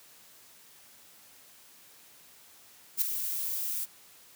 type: noise with ADSR envelope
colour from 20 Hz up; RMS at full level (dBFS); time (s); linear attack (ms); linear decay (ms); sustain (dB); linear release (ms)
violet; -24; 2.97-3.86; 46; 7; -9; 28
effects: white hiss -56 dBFS RMS until 4.35 s + high-pass 80 Hz 12 dB/octave